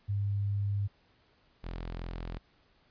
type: tone pair in turn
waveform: sine / sawtooth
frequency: 100.8 / 42.59 Hz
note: G2 / F1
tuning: +49 / -43 cents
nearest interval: octave + minor third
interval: 1492 cents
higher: first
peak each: -28 / -33 dBFS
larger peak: first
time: 0.08-0.88 / 1.63-2.39 s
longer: first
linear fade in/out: 20 ms
effects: pink hiss -67 dBFS RMS until 2.9 s + resampled to 11025 Hz